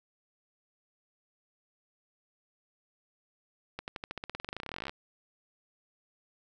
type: accelerating click train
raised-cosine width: 0.3 ms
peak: -21 dBFS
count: 29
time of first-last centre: 3.79-4.895 s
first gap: 89 ms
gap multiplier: 0.93
effects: none